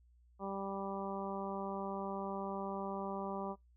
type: harmonic tone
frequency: 196 Hz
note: G3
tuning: in tune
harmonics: 1 / 2 / 3 / 4 / 5 / 6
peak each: -43 / -44 / -45 / -45 / -46 / -48 dBFS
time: 0.39-3.56 s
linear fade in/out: 50 ms
effects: noise-tail reverb RT60 0.2 s tail -26 dB re dry + added 60 Hz sine -63 dBFS peak until 3.76 s